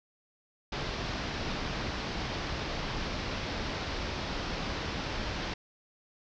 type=low-pass noise; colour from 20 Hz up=pink; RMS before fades=-35 dBFS; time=0.72-5.54 s; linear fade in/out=5 ms; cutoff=5500 Hz; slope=48 dB/octave; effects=none